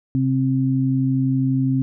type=tone pair together; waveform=sine; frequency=132.15 / 264.3 Hz; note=C3 / C4; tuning=+18 / +18 cents; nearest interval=octave; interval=1200 cents; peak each=-19 dBFS; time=0.15-1.82 s; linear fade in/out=0 ms; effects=none